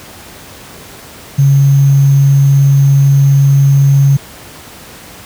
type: tone with sample-and-hold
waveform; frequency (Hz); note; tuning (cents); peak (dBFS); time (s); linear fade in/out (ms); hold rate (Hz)
sine; 138.59; C#3; 0; -4; 1.38-4.17; 10; 6300
effects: pink hiss -33 dBFS RMS until 5.25 s + high-pass 60 Hz 12 dB/octave